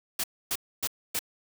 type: noise bursts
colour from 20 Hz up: white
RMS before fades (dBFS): -29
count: 4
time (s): 0.19-1.192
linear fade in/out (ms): 5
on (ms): 48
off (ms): 270
effects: none